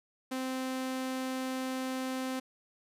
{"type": "tone", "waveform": "sawtooth", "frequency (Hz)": 259.9, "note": "C4", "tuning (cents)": -11, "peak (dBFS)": -29, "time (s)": [0.31, 2.4], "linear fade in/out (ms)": 10, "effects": ["resampled to 32000 Hz", "11-bit"]}